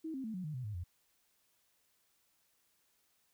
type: tone with pitch steps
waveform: sine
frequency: 319.5 / 265.6 / 220.8 / 183.5 / 152.54 / 126.79 / 105.4 / 87.61 Hz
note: D#4 / C4 / A3 / F#3 / D#3 / B2 / G#2 / F2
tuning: +46 / +26 / +6 / -14 / -34 / +46 / +26 / +6 cents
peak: -38 dBFS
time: 0.04-0.84 s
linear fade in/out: 10 ms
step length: 100 ms
effects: white hiss -75 dBFS RMS until 3.33 s